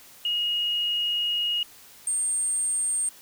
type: tone pair in turn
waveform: sine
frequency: 2876 / 8640 Hz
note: F#7 / C#9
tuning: -50 / -45 cents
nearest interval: octave + perfect fifth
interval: 1905 cents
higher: second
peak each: -23 dBFS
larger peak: neither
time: 0.25-1.63 / 2.07-3.09 s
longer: first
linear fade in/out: 2 ms
effects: white hiss -50 dBFS RMS until 3.21 s